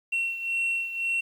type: beating tone pair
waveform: sine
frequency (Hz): 2721 / 2722.9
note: F7 / F7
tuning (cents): -46 / -45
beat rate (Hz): 1.9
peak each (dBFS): -25 / -30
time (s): 0.12-1.21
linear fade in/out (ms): 10
effects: tanh soft clip ceiling -22 dBFS + 9-bit